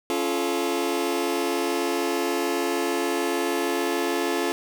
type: chord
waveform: sawtooth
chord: Db augmented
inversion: none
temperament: just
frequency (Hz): 277.2 / 346.5 / 433.1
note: Db4 / F4 / A4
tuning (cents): 0 / -14 / -27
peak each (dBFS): -25 / -22 / -24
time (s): 0.1-4.52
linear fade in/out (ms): 0
effects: none